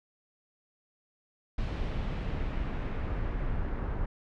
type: noise with low-pass filter sweep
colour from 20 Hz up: brown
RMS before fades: -32 dBFS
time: 1.58-4.06 s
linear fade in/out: 5 ms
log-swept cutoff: 3800 to 1500 Hz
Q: 1.1
effects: none